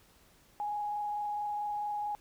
sine tone with frequency modulation, 830.6 Hz, G#5, in tune, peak -32 dBFS, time 0.6-2.15 s, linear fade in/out 0 ms, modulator 24.5 Hz, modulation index 0.41, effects pink hiss -63 dBFS RMS until 2.2 s

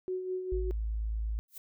sine tone with tremolo, 370 Hz, F#4, in tune, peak -30 dBFS, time 0.08-0.71 s, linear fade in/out 0 ms, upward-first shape sine, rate 4.9 Hz, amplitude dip 50%
sine tone, 54.3 Hz, A1, 22 cents flat, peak -30 dBFS, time 0.52-1.39 s, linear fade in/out 0 ms
violet noise with exponential growth, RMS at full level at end -39 dBFS, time 1.48-1.58 s, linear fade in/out 5 ms, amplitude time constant 21 ms
effects none

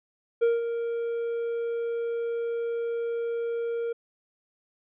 triangle tone with ADSR envelope, 466.2 Hz, A#4, in tune, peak -16 dBFS, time 0.41-3.93 s, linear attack 19 ms, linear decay 180 ms, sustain -9 dB, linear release 9 ms, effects resampled to 8000 Hz

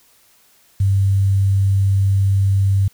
sine tone with quantisation, 97.8 Hz, G2, 4 cents flat, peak -12 dBFS, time 0.8-2.88 s, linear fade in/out 5 ms, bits 7, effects white hiss -54 dBFS RMS until 2.93 s

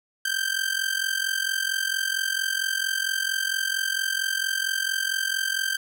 sawtooth tone with amplitude modulation, 1568 Hz, G6, in tune, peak -17 dBFS, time 0.25-5.77 s, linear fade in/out 5 ms, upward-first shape sine, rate 44.4 Hz, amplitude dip 80%, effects none

